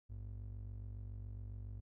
triangle ring-modulated tone, 78.3 Hz, D#2, 11 cents sharp, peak -39 dBFS, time 0.09-1.81 s, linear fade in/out 20 ms, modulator 23.6 Hz, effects none

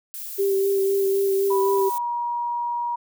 violet noise, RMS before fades -34 dBFS, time 0.14-1.98 s, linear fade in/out 0 ms
sine tone with vibrato, 392 Hz, G4, in tune, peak -18 dBFS, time 0.38-1.9 s, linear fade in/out 20 ms, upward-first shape sine, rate 3.9 Hz, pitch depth 17 cents each way
sine tone with pitch glide, 982 to 954 Hz, B5 to A#5, -10 to +40 cents, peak -23 dBFS, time 1.5-2.96 s, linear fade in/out 10 ms, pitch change -50 cents, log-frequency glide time 1.74-2.06 s
effects none

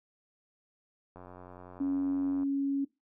click train, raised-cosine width 1 ms, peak -34 dBFS, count 116, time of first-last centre 1.16-2.432 s, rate 90.4 Hz
sine tone, 277.2 Hz, C#4, in tune, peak -27 dBFS, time 1.8-2.85 s, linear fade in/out 10 ms
effects noise-tail reverb RT60 0.2 s tail -19 dB re dry

